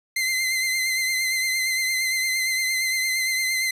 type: tone with vibrato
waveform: sawtooth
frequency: 2068 Hz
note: C7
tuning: 21 cents flat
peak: -18 dBFS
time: 0.16-3.71 s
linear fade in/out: 5 ms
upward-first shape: triangle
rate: 8.7 Hz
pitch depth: 36 cents each way
effects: resampled to 32000 Hz